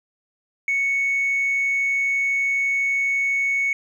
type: tone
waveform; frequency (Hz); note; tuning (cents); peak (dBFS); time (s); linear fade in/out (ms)
sine; 2217; C#7; 0; -17; 0.68-3.73; 2
effects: tanh soft clip ceiling -16 dBFS + 9-bit